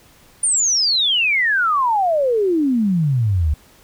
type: exponential sweep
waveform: sine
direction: down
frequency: 9350 to 70.2 Hz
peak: -14 dBFS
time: 0.43-3.54 s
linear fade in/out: 5 ms
effects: pink hiss -50 dBFS RMS until 3.83 s